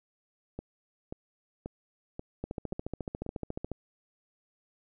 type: two click trains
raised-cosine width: 2 ms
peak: -24 / -21 dBFS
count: 6 / 19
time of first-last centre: 0.59-3.264 / 2.44-3.717 s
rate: 1.87 / 14.1 Hz
effects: none